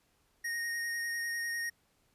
square tone with vibrato, 1862 Hz, A#6, 2 cents flat, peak -34 dBFS, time 0.44-1.7 s, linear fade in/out 10 ms, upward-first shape triangle, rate 10 Hz, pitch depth 16 cents each way, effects pink hiss -72 dBFS RMS until 2.14 s + resampled to 32000 Hz

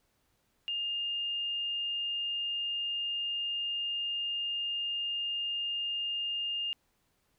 sine tone, 2820 Hz, F7, 16 cents sharp, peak -31 dBFS, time 0.68-6.73 s, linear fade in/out 0 ms, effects pink hiss -74 dBFS RMS until 7.38 s

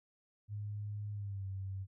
sine tone with pitch glide, 103.83 to 96.32 Hz, G#2 to G2, 0 to -30 cents, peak -38 dBFS, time 0.48-1.87 s, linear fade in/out 50 ms, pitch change -130 cents, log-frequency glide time 1.12-1.46 s, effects none

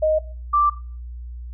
sine tone pair in turn, 622.3 / 1174.7 Hz, D#5 / D6, 0 / 0 cents, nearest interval major seventh, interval 1100 cents, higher second, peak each -15 / -14 dBFS, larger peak second, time 0.02-0.19 / 0.53-0.7 s, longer neither, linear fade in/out 10 ms, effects noise-tail reverb RT60 0.4 s tail -18 dB re dry + added 60 Hz sine -31 dBFS peak until 1.53 s

